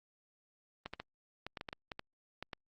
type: clicks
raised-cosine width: 0.3 ms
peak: -25 dBFS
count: 12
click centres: 0.86 / 0.936 / 1 / 1.466 / 1.572 / 1.611 / 1.688 / 1.729 / 1.918 / 1.994 / 2.426 / 2.532 s
effects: Opus 32 kbps